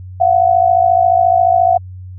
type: tone pair together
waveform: sine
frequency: 685.7 / 740 Hz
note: F5 / F#5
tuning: -32 / 0 cents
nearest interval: minor second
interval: 132 cents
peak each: -11 dBFS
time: 0.2-1.78 s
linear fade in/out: 10 ms
effects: added 92 Hz sine -28 dBFS peak until 2.18 s